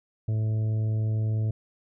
harmonic tone, 109.2 Hz, A2, 13 cents flat, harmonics 1 / 2 / 3 / 4 / 5 / 6, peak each -23 / -41 / -44 / -45 / -49 / -49 dBFS, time 0.28-1.51 s, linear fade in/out 5 ms, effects none

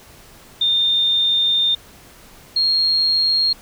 sine tone pair in turn, 3623 / 4253 Hz, A7 / C8, +50 / +27 cents, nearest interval minor third, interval 277 cents, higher second, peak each -14 dBFS, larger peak neither, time 0.61-1.75 / 2.56-3.53 s, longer first, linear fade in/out 5 ms, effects pink hiss -45 dBFS RMS until 3.61 s

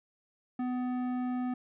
sine tone with tanh clipping, 250.2 Hz, B3, 23 cents sharp, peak -32 dBFS, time 0.59-1.54 s, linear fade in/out 5 ms, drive 13 dB, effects none

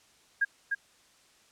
sine tone with echo, 1622 Hz, G#6, 41 cents flat, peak -22 dBFS, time 0.41-0.45 s, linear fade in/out 10 ms, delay 300 ms, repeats 1, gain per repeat -4 dB, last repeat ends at 0.75 s, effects white hiss -62 dBFS RMS until 1.51 s + low-pass 8000 Hz 12 dB/octave

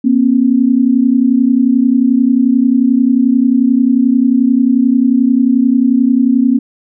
sine tone pair together, 238.6 / 269.9 Hz, A#3 / C#4, +41 / -46 cents, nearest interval major second, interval 213 cents, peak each -10 dBFS, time 0.04-6.59 s, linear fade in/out 10 ms, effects none

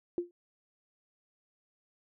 sine tone with exponential decay, 349.2 Hz, F4, in tune, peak -25 dBFS, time 0.18-0.31 s, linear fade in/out 1 ms, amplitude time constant 28 ms, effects none

